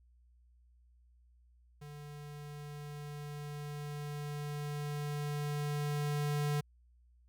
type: tone with level ramp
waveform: square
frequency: 146.83 Hz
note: D3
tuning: in tune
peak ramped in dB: -47 to -31 dBFS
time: 1.81-6.61 s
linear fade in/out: 10 ms
effects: added 60 Hz sine -62 dBFS peak until 7.28 s